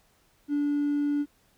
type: tone with hard clipping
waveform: triangle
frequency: 290 Hz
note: D4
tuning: 22 cents flat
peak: -24 dBFS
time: 0.48-1.26 s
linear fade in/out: 50 ms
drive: 4 dB
effects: pink hiss -65 dBFS RMS until 1.57 s